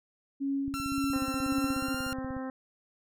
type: tone with tremolo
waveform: sine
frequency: 276.1 Hz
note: C#4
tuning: 7 cents flat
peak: -27 dBFS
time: 0.4-1.95 s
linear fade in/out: 20 ms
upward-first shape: sine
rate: 1.9 Hz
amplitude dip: 60%
type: click train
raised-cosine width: 5 ms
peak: -29 dBFS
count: 29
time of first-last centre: 0.68-2.367 s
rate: 16.6 Hz
type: tone with pitch glide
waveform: sawtooth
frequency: 1351 to 1395.4 Hz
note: E6 to F6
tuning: +42 to -2 cents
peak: -31 dBFS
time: 0.74-2.13 s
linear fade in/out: 0 ms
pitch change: +56 cents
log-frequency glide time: 1.64-1.99 s
type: harmonic tone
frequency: 261.6 Hz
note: C4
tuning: in tune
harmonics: 1 / 2 / 3 / 4 / 5 / 6 / 7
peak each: -35 / -41 / -45 / -47 / -49 / -51 / -52 dBFS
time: 1.13-2.5 s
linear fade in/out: 2 ms
effects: none